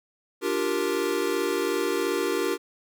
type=chord; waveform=square; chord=G minor seventh; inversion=second; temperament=equal; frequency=293.7 / 349.2 / 392 / 466.2 Hz; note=D4 / F4 / G4 / Bb4; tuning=0 / 0 / 0 / 0 cents; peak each=-33 / -30 / -29 / -30 dBFS; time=0.41-2.58 s; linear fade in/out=50 ms; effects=none